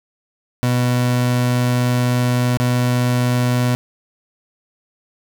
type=tone with dropouts; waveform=30% pulse; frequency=123.47 Hz; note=B2; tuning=in tune; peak=-12 dBFS; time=0.63-3.75 s; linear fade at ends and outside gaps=0 ms; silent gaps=2.572-2.6 s; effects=none